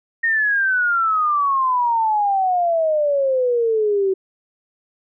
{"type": "exponential sweep", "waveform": "sine", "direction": "down", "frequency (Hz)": [1859, 376.6], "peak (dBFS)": -15, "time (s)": [0.23, 4.14], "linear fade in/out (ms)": 10, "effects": []}